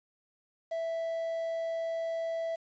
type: tone with quantisation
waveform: triangle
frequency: 659.3 Hz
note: E5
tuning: in tune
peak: -29 dBFS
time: 0.71-2.56 s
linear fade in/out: 10 ms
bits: 9
effects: resampled to 16000 Hz